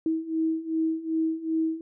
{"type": "beating tone pair", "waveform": "sine", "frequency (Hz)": [320.1, 322.7], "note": ["D#4", "E4"], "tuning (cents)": [49, -37], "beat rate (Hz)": 2.6, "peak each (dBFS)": [-29, -26], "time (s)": [0.06, 1.81], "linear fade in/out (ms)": 2, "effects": []}